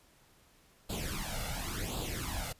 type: noise with flanger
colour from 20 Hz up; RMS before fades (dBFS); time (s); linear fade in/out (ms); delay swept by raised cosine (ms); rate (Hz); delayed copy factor
pink; -37; 0.89-2.53; 10; 0.25 to 1.45; 0.92; +0.75
effects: pink hiss -64 dBFS RMS until 2.59 s + resampled to 32000 Hz